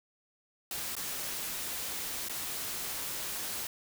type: noise with dropouts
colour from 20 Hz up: white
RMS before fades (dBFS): -37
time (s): 0.71-3.67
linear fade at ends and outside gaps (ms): 2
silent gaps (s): 0.953-0.966 / 2.286-2.295
effects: none